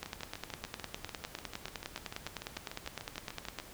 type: two click trains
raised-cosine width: 0.2 ms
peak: -20 / -24 dBFS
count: 36 / 25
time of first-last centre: 0.03-3.587 / 0.06-3.6 s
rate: 9.84 / 6.78 Hz
effects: pink hiss -52 dBFS RMS until 3.73 s